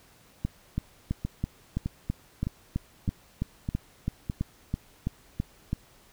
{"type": "two click trains", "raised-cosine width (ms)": 5, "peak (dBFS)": [-15, -17], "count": [17, 6], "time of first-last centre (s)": [[0.45, 5.731], [1.25, 4.299]], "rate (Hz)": [3.03, 1.64], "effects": ["pink hiss -58 dBFS RMS until 6.12 s"]}